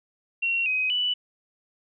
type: tone with pitch steps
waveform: sine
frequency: 2737 / 2521 / 2968 Hz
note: F7 / D#7 / F#7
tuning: -36 / +22 / +5 cents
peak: -22 dBFS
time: 0.42-1.14 s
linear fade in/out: 10 ms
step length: 240 ms
effects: none